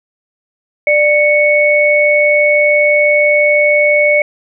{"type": "tone pair together", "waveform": "sine", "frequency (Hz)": [592.8, 2217], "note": ["D5", "C#7"], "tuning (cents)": [16, 0], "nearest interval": "octave + major seventh", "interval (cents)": 2284, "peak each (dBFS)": -10, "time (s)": [0.87, 4.22], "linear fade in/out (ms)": 2, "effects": []}